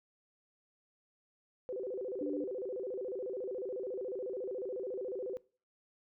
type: tone with vibrato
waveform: sine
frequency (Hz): 440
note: A4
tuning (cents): 0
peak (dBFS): -36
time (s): 1.69-5.37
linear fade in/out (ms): 0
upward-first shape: square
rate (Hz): 14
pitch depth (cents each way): 240
type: tone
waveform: sine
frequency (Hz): 293.7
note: D4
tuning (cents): 0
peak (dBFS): -35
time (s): 2.21-2.44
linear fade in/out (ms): 2
effects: noise-tail reverb RT60 0.4 s tail -22 dB re dry